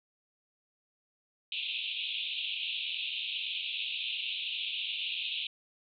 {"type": "band-pass noise", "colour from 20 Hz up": "pink", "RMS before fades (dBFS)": -36, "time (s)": [1.52, 5.47], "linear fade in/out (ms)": 2, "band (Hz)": [2500, 3800], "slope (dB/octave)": 96, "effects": []}